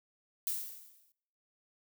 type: noise with exponential decay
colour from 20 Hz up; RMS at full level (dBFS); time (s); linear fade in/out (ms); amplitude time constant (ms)
violet; -32; 0.47-1.12; 1; 140
effects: noise-tail reverb RT60 0.8 s tail -24 dB re dry